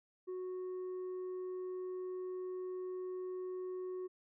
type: tone with tanh clipping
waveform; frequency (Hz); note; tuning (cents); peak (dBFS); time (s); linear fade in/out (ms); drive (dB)
sine; 368.3; F#4; -8; -40; 0.27-4.08; 20; 3
effects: none